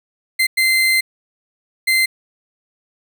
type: tone bursts at uneven times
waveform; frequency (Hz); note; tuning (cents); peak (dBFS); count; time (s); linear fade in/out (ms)
35% pulse; 2075; C7; -15; -11; 3; 0.39-0.47 / 0.57-1.01 / 1.87-2.06; 10
effects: none